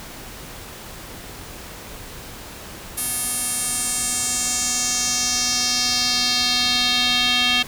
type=tone with band-pass filter sweep; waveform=square; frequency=246.6 Hz; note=B3; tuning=2 cents flat; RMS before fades=-21 dBFS; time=2.97-7.63 s; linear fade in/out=10 ms; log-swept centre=11000 to 3200 Hz; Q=3.1; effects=pink hiss -37 dBFS RMS until 7.67 s